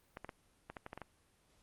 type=clicks; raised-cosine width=0.5 ms; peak=-29 dBFS; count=9; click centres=0.171 / 0.246 / 0.292 / 0.7 / 0.768 / 0.864 / 0.931 / 0.976 / 1.017 s; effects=pink hiss -71 dBFS RMS until 1.62 s + Opus 32 kbps